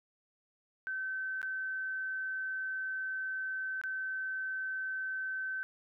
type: tone with dropouts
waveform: sine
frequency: 1536 Hz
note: G6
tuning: 36 cents flat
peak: -34 dBFS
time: 0.87-5.63 s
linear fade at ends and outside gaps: 0 ms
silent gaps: 1.416-1.429 / 3.814-3.837 s
effects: none